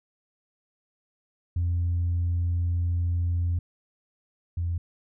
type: tone pair in turn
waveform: sine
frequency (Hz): 86.6 / 85.8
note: F2 / F2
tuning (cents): -14 / -30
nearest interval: unison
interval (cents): 16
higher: first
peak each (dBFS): -21 / -24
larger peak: first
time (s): 1.56-3.59 / 4.57-4.78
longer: first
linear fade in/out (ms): 5
effects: tanh soft clip ceiling -20 dBFS